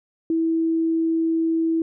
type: tone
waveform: sine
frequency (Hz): 326.6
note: E4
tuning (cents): -16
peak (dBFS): -18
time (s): 0.3-1.82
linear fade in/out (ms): 2
effects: none